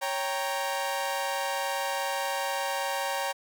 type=chord; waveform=sawtooth; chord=G diminished; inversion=second; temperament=equal; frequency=554.4 / 784 / 932.3 Hz; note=Db5 / G5 / Bb5; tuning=0 / 0 / 0 cents; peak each=-29 dBFS; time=0.01-3.33 s; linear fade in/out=20 ms; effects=none